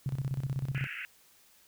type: tone with tremolo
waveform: sine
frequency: 134.1 Hz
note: C3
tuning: 43 cents sharp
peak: -28 dBFS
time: 0.06-0.87 s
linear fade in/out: 2 ms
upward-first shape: square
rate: 16 Hz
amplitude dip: 75%
type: band-pass noise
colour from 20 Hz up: white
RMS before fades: -40 dBFS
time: 0.75-1.05 s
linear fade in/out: 0 ms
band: 1400 to 2800 Hz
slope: 96 dB/octave
effects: white hiss -62 dBFS RMS until 1.67 s